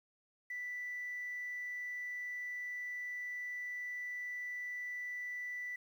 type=tone; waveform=sine; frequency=1975.5 Hz; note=B6; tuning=in tune; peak=-38 dBFS; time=0.5-5.76 s; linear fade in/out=5 ms; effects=tanh soft clip ceiling -35 dBFS + 11-bit